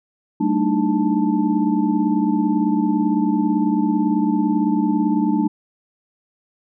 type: tone cluster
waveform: sine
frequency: 193 / 223 / 298.4 / 316.4 / 879 Hz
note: G3 / A3 / D4 / D#4 / A5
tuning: -27 / +23 / +28 / +29 / -2 cents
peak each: -22 / -21 / -19 / -26 / -28 dBFS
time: 0.4-5.48 s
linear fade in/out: 10 ms
effects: none